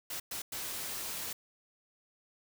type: noise bursts at uneven times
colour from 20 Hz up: white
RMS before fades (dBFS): -39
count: 3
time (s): 0.1-0.2 / 0.31-0.42 / 0.52-1.33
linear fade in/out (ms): 5
effects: none